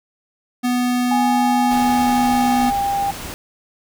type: tone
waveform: square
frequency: 246.9 Hz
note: B3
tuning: in tune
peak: -17 dBFS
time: 0.63-2.71 s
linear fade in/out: 20 ms
type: tone with pitch glide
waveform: sine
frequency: 827 to 798.4 Hz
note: G#5 to G5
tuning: -8 to +32 cents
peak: -17 dBFS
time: 1.11-3.11 s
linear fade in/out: 5 ms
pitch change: -60 cents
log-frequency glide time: 1.95-2.8 s
type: noise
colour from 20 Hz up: pink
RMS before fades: -31 dBFS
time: 1.71-3.34 s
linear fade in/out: 0 ms
effects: none